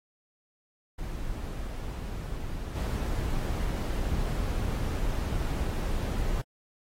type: noise with level steps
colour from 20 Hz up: brown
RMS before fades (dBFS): -35 / -29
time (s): 0.98-6.42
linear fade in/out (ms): 10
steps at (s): 2.75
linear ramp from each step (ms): 10
effects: AAC 48 kbps

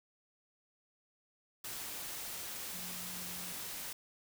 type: tone in noise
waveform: sine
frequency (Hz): 178.8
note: F3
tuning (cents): +41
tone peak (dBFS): -51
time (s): 2.74-3.53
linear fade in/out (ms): 5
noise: white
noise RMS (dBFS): -43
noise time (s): 1.64-3.93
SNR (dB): -11
effects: none

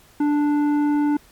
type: tone with tanh clipping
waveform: triangle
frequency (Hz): 293.7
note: D4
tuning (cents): 0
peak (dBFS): -18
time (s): 0.2-1.17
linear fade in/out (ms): 5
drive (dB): 14
effects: pink hiss -52 dBFS RMS until 1.31 s + MP3 96 kbps

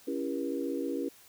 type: chord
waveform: sine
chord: C# diminished seventh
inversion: none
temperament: just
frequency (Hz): 277.2 / 332.6 / 399.1 / 479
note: C#4 / E4 / G4 / Bb4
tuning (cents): 0 / +16 / +31 / +47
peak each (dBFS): -34 / -36 / -38 / -37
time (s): 0.07-1.09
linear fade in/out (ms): 10
effects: white hiss -57 dBFS RMS until 1.28 s

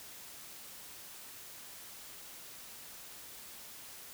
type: silence
effects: white hiss -50 dBFS RMS until 4.13 s

